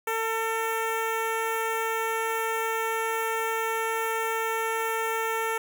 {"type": "tone with notch filter", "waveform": "10% pulse", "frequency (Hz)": 449.4, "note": "A4", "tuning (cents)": 37, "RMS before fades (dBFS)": -28, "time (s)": [0.07, 5.58], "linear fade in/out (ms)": 5, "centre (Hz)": 4600, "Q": 0.6, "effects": []}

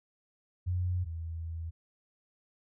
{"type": "tone pair in turn", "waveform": "sine", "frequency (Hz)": [90, 82.24], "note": ["F#2", "E2"], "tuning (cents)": [-47, -4], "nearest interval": "major second", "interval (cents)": 157, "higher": "first", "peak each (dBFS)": [-28, -35], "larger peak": "first", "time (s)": [[0.66, 1.05], [1.05, 1.71]], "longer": "second", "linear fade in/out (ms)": 20, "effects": []}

